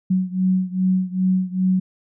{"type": "beating tone pair", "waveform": "sine", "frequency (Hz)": [185, 187.5], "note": ["F#3", "F#3"], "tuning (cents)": [0, 23], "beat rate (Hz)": 2.5, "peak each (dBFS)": [-19, -21], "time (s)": [0.1, 1.8], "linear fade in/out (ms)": 10, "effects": []}